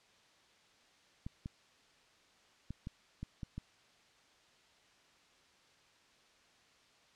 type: clicks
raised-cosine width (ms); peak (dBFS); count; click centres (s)
5; -29; 7; 1.265 / 1.459 / 2.706 / 2.871 / 3.23 / 3.432 / 3.58
effects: white hiss -66 dBFS RMS until 7.15 s + low-pass 5000 Hz 12 dB/octave